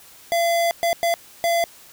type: tone bursts at uneven times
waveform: square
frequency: 680 Hz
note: F5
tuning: 46 cents flat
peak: -18 dBFS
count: 4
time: 0.32-0.71 / 0.83-0.93 / 1.03-1.14 / 1.44-1.64 s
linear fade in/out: 0 ms
effects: white hiss -47 dBFS RMS until 1.92 s